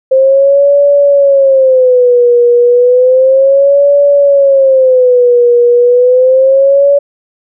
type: tone with vibrato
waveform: sine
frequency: 523.3 Hz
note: C5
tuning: in tune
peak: -3 dBFS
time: 0.11-6.99 s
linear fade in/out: 10 ms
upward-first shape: sine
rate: 0.32 Hz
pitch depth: 150 cents each way
effects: none